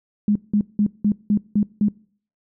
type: tone bursts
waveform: sine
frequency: 207.7 Hz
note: G#3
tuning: in tune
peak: -14 dBFS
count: 7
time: 0.28-1.885 s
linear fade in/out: 2 ms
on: 75 ms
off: 180 ms
effects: noise-tail reverb RT60 0.5 s tail -23 dB re dry